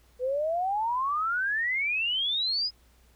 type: exponential sweep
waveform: sine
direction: up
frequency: 488.4 to 5110 Hz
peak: -25 dBFS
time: 0.19-2.71 s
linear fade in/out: 50 ms
effects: added 60 Hz sine -59 dBFS peak until 3.15 s + pink hiss -64 dBFS RMS until 3.15 s